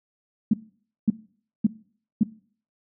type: tone bursts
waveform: sine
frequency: 216.9 Hz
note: A3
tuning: 25 cents flat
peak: -14 dBFS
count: 4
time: 0.51-2.234 s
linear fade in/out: 5 ms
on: 26 ms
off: 540 ms
effects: noise-tail reverb RT60 0.5 s tail -20 dB re dry